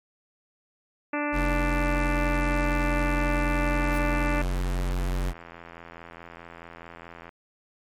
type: harmonic tone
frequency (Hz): 293.7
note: D4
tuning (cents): 0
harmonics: 1 / 2 / 3 / 4 / 5 / 6 / 7 / 8 / 9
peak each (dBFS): -29 / -32 / -34 / -35 / -36 / -37 / -37 / -38 / -39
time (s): 1.13-4.42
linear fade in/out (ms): 5
type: tone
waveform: square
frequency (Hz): 45.4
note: F#1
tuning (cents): -32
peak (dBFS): -25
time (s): 1.32-5.34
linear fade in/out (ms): 50
type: click train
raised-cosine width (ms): 0.5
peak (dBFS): -27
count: 301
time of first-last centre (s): 3.75-7.292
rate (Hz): 84.7
type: noise with exponential growth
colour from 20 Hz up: violet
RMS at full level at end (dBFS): -35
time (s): 3.83-3.98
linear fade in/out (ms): 2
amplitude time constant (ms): 32
effects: MP3 64 kbps